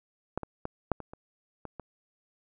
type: clicks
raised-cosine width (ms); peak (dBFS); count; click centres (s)
1; -16 / -22 / -19 / -11 / -26 / -29 / -25 / -25; 8; 0.376 / 0.433 / 0.654 / 0.917 / 1.003 / 1.135 / 1.653 / 1.797
effects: none